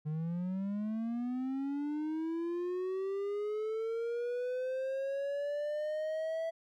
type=linear sweep; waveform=triangle; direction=up; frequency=149.8 to 659.3 Hz; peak=-31 dBFS; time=0.05-6.51 s; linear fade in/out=20 ms; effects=none